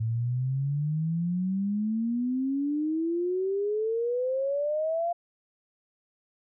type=exponential sweep; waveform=sine; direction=up; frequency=110 to 698 Hz; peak=-25 dBFS; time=0-5.13 s; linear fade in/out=10 ms; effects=none